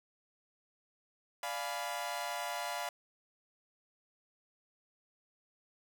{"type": "chord", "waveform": "sawtooth", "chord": "D diminished seventh", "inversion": "none", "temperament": "equal with one note detuned", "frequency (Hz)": [587.3, 698.5, 837.8, 987.8], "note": ["D5", "F5", "Ab5", "Cb6"], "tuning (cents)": [0, 0, 15, 0], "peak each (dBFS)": [-40, -36, -40, -38], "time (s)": [1.43, 2.89], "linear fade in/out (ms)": 2, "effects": []}